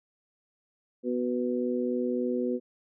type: harmonic tone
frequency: 123.47 Hz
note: B2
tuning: in tune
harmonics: 2 / 3 / 4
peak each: -29 / -31 / -32 dBFS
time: 1.03-2.6 s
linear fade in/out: 50 ms
effects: none